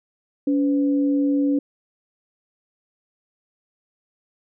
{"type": "tone pair together", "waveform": "sine", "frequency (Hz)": [283.4, 505], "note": ["C#4", "B4"], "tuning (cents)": [38, 39], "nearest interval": "minor seventh", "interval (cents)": 1001, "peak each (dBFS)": [-17, -29], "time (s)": [0.47, 1.59], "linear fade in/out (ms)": 5, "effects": []}